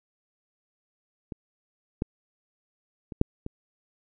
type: clicks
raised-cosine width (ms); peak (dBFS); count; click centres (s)
3; -22 / -13 / -24 / -6 / -21; 5; 1.322 / 2.021 / 3.122 / 3.214 / 3.464
effects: none